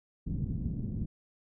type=low-pass noise; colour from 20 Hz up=white; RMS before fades=-34 dBFS; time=0.26-1.06 s; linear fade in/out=10 ms; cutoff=210 Hz; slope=24 dB/octave; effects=none